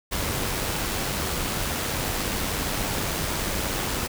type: noise with amplitude modulation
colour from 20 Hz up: pink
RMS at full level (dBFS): -26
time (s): 0.11-4.08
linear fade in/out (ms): 20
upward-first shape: sine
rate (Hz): 96.5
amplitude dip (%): 30
effects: none